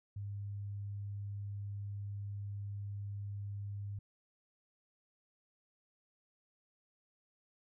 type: tone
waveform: sine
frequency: 101.1 Hz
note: G#2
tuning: 46 cents flat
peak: -39 dBFS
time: 0.16-3.99 s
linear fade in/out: 5 ms
effects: none

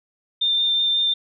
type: tone with vibrato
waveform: sine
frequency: 3598 Hz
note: A7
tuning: 38 cents sharp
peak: -17 dBFS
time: 0.41-1.14 s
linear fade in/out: 10 ms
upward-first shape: sine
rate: 5.5 Hz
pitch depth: 11 cents each way
effects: none

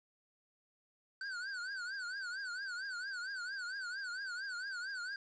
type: tone with vibrato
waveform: square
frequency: 1513 Hz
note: F#6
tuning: 38 cents sharp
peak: -40 dBFS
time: 1.21-5.16 s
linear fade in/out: 2 ms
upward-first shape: triangle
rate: 4.4 Hz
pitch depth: 150 cents each way
effects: resampled to 16000 Hz + 11-bit

